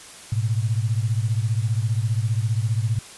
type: beating tone pair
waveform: sine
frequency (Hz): 107 / 122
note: A2 / B2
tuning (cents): -48 / -21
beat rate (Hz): 15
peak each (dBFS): -21 / -24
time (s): 0.32-2.99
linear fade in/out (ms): 5
effects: white hiss -42 dBFS RMS until 3.17 s + resampled to 24000 Hz